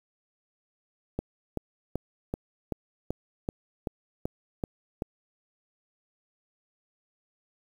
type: click train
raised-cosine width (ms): 2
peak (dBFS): -16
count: 11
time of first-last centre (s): 1.19-5.021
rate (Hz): 2.61
effects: 8-bit